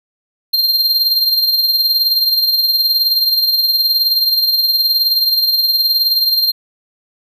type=tone with tremolo; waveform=square; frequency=4186 Hz; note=C8; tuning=in tune; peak=-9 dBFS; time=0.53-6.52 s; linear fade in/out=10 ms; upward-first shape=triangle; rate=19 Hz; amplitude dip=60%; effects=none